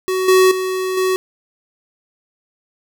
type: tone with level steps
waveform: square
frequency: 373.9 Hz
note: F#4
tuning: 18 cents sharp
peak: -17 / -9 / -19 / -15 dBFS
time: 0.08-1.16 s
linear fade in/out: 0 ms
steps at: 0.28 / 0.51 / 0.97 s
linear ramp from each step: 5 ms
effects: 8-bit